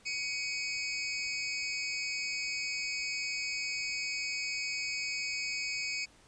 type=tone pair together; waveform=25% pulse; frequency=2245 / 2523 Hz; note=C#7 / D#7; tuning=+21 / +23 cents; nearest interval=major second; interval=202 cents; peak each=-32 / -32 dBFS; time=0.05-6.06 s; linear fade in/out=20 ms; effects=pink hiss -61 dBFS RMS until 6.27 s + resampled to 22050 Hz